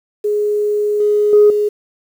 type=tone with level steps; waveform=sine; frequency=417.3 Hz; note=G#4; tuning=8 cents sharp; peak=-13 / -10 / -4 / -12 dBFS; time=0.24-1.69 s; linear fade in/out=10 ms; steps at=1 / 1.33 / 1.5 s; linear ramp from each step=2 ms; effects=tanh soft clip ceiling -1 dBFS + 7-bit